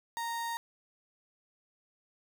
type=tone; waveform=35% pulse; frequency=929 Hz; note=A#5; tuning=6 cents flat; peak=-32 dBFS; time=0.17-0.57 s; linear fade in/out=0 ms; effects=none